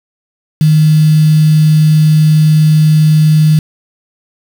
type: tone with quantisation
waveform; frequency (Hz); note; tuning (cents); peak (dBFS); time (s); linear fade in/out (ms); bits
sine; 154.6; D#3; -11; -4; 0.61-3.59; 2; 4
effects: none